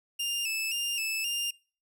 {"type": "tone with vibrato", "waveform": "sawtooth", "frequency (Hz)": 2711, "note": "E7", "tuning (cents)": 48, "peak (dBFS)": -26, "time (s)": [0.19, 1.51], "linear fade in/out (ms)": 10, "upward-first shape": "square", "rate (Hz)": 1.9, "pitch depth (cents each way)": 58, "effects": ["noise-tail reverb RT60 0.4 s tail -24 dB re dry"]}